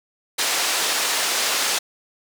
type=band-pass noise; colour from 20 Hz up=white; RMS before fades=-22 dBFS; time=0.38-1.79 s; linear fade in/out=10 ms; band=410 to 7000 Hz; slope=12 dB/octave; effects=none